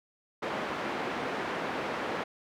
pink band-pass noise, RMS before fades -34 dBFS, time 0.42-2.24 s, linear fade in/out 10 ms, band 290 to 2000 Hz, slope 12 dB/octave, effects none

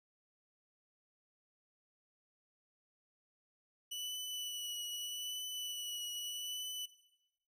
sawtooth tone with vibrato, 2960 Hz, F#7, in tune, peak -37 dBFS, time 3.91-6.86 s, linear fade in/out 10 ms, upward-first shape triangle, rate 0.81 Hz, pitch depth 24 cents each way, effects noise-tail reverb RT60 0.9 s tail -17 dB re dry

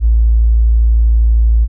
triangle tone with tanh clipping, 56.3 Hz, A1, 40 cents sharp, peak -6 dBFS, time 0-1.68 s, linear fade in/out 50 ms, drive 3 dB, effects none

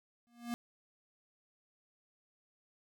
square tone with exponential growth, 237.4 Hz, A#3, 32 cents sharp, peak -33 dBFS, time 0.27-0.54 s, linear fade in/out 0 ms, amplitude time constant 57 ms, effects none

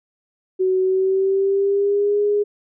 sine tone with pitch glide, 374 to 412.6 Hz, F#4 to G#4, +19 to -11 cents, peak -15 dBFS, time 0.59-2.44 s, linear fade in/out 20 ms, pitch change +170 cents, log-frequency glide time 0.81-2.2 s, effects none

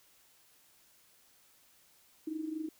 sine tone with amplitude modulation, 314 Hz, D#4, 16 cents sharp, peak -32 dBFS, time 2.27-2.69 s, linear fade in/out 5 ms, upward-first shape sine, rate 24.3 Hz, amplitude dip 70%, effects white hiss -65 dBFS RMS until 2.79 s

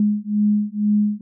sine beating tone pair, 207.7 / 209.8 Hz, G#3 / G#3, 0 / +18 cents, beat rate 2.1 Hz, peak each -19 dBFS, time 0-1.21 s, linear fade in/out 2 ms, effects none

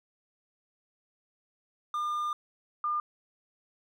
triangle / sine tone pair in turn, 1205 / 1205 Hz, D6 / D6, +44 / +44 cents, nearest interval unison, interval 0 cents, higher neither, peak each -27 dBFS, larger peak neither, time 1.94-2.33 / 2.84-3 s, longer first, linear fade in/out 2 ms, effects none

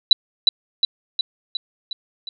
sine tone with echo, 3951 Hz, B7, in tune, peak -5 dBFS, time 0.11-0.13 s, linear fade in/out 2 ms, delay 360 ms, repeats 6, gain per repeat -4 dB, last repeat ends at 2.29 s, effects none

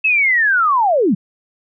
sine linear sweep, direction down, 2637 to 160.5 Hz, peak -11 dBFS, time 0.04-1.15 s, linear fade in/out 10 ms, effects none

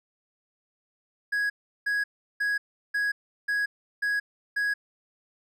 triangle tone bursts, 1661.2 Hz, G#6, in tune, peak -22 dBFS, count 7, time 1.32-4.74 s, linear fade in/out 10 ms, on 180 ms, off 360 ms, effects none

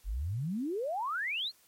sine exponential sweep, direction up, 42.31 to 4449 Hz, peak -31 dBFS, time 0.04-1.52 s, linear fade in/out 50 ms, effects white hiss -64 dBFS RMS until 1.67 s + MP3 64 kbps

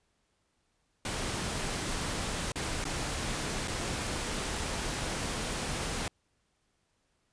pink noise with dropouts, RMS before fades -34 dBFS, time 1.05-6.08 s, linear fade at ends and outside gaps 2 ms, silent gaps 2.52-2.557 / 2.842-2.852 / 3.676-3.68 s, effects pink hiss -75 dBFS RMS until 7.32 s + resampled to 22050 Hz

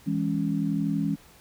sine chord, C# minor, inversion first, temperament equal with one note detuned, 164.81 / 205.7 / 277.2 Hz, E3 / G#3 / C#4, 0 / -16 / 0 cents, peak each -28 dBFS, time 0.06-1.16 s, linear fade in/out 20 ms, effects pink hiss -54 dBFS RMS until 1.4 s

